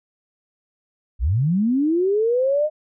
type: linear sweep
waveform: sine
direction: up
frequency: 47.92 to 623 Hz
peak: -16 dBFS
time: 1.19-2.7 s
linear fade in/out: 50 ms
effects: none